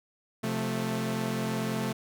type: chord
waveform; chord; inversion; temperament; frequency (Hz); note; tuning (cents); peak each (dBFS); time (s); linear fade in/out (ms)
sawtooth; F major; second; equal with one note detuned; 130.81 / 176.64 / 220; C3 / F3 / A3; 0 / +20 / 0; -30 / -32 / -27; 0.43-1.93; 10
effects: none